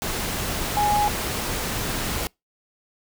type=tone in noise; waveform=sine; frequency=830.6 Hz; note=G#5; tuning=in tune; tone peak=-18 dBFS; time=0.77-1.08 s; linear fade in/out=0 ms; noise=pink; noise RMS=-27 dBFS; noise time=0.02-2.27 s; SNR=+6 dB; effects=noise-tail reverb RT60 0.2 s tail -26 dB re dry